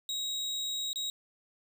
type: tone with dropouts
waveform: 35% pulse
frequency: 3808 Hz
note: A#7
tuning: 36 cents sharp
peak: -30 dBFS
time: 0.09-1.1 s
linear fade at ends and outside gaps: 1 ms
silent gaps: 0.931-0.958 s
effects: none